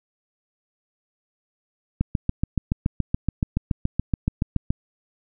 click train, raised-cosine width 5 ms, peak -8 dBFS, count 20, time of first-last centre 2.01-4.705 s, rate 7.05 Hz, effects none

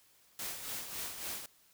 white noise with tremolo, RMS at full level -39 dBFS, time 0.39-1.46 s, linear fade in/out 2 ms, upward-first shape sine, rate 3.6 Hz, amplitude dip 55%, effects white hiss -66 dBFS RMS until 1.73 s

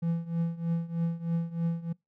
triangle tone with tremolo, 167.6 Hz, E3, 29 cents sharp, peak -22 dBFS, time 0.02-1.93 s, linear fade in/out 10 ms, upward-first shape triangle, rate 3.2 Hz, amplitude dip 90%, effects noise-tail reverb RT60 0.2 s tail -25 dB re dry

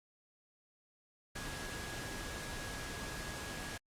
sine tone in noise, 1661.2 Hz, G#6, in tune, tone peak -49 dBFS, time 1.35-3.78 s, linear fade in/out 10 ms, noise pink, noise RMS -43 dBFS, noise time 1.35-3.78 s, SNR -9 dB, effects low-pass 10000 Hz 12 dB/octave + Opus 48 kbps

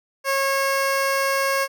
15% pulse tone, 545 Hz, C#5, 29 cents flat, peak -13 dBFS, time 0.24-1.68 s, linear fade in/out 50 ms, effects none

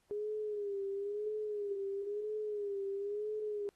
sine tone with vibrato, 410.2 Hz, G#4, 21 cents flat, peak -35 dBFS, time 0.11-3.69 s, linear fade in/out 0 ms, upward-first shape sine, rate 1 Hz, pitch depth 73 cents each way, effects pink hiss -75 dBFS RMS until 3.75 s + AAC 32 kbps

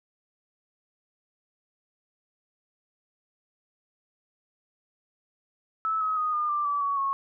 sine tone with pitch steps, 1306 / 1274 / 1242.7 / 1212.2 / 1182.5 / 1153.5 / 1125.2 / 1097.6 Hz, E6 / D#6 / D#6 / D#6 / D6 / D6 / C#6 / C#6, -17 / +41 / -3 / -46 / +12 / -31 / +26 / -17 cents, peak -24 dBFS, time 5.85-7.13 s, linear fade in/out 0 ms, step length 160 ms, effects none

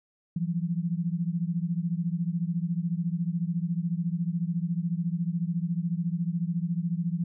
sine beating tone pair, 166.2 / 180.2 Hz, E3 / F#3, +15 / -45 cents, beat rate 14 Hz, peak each -28 / -30 dBFS, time 0.36-7.24 s, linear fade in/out 5 ms, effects none

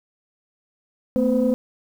sine tone cluster, 224.5 / 254.5 / 511 Hz, A3 / C4 / C5, +35 / -48 / -41 cents, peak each -20 dBFS, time 1.16-1.54 s, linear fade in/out 0 ms, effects tanh soft clip ceiling -10 dBFS + 8-bit

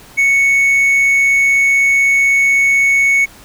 triangle tone, 2216 Hz, C#7, 1 cent flat, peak -7 dBFS, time 0.17-3.26 s, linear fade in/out 20 ms, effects pink hiss -40 dBFS RMS until 3.44 s

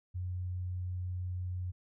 sine tone, 90.6 Hz, F#2, 36 cents flat, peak -34 dBFS, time 0.14-1.72 s, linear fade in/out 20 ms, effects none

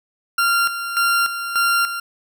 40% pulse tone with tremolo, 1385 Hz, F6, 15 cents flat, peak -14 dBFS, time 0.38-2 s, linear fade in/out 5 ms, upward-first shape square, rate 1.7 Hz, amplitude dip 65%, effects none

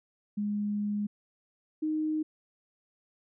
sine tone pair in turn, 206.9 / 310 Hz, G#3 / D#4, -6 / -6 cents, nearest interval perfect fifth, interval 700 cents, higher second, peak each -28 / -27 dBFS, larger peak second, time 0.37-1.07 / 1.82-2.23 s, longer first, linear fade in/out 10 ms, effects none

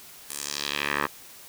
10% pulse tone with band-pass filter sweep, 72.1 Hz, D2, 31 cents flat, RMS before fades -30 dBFS, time 0.29-1.07 s, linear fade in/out 10 ms, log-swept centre 11000 to 1300 Hz, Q 1.7, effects white hiss -47 dBFS RMS until 1.48 s

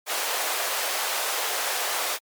pink high-pass noise, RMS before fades -27 dBFS, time 0.06-2.19 s, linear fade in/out 50 ms, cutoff 530 Hz, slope 24 dB/octave, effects MP3 96 kbps

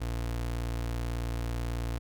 30% pulse tone, 58.27 Hz, A#1, in tune, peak -28 dBFS, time 0-1.99 s, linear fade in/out 20 ms, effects none

